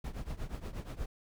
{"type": "noise with tremolo", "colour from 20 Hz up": "brown", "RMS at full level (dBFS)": -36, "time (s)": [0.04, 1.06], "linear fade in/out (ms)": 5, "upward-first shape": "triangle", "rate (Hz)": 8.4, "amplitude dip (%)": 90, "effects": []}